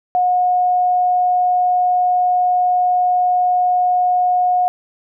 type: tone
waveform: sine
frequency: 724 Hz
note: F#5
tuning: 38 cents flat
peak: -12 dBFS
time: 0.15-4.68 s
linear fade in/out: 0 ms
effects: none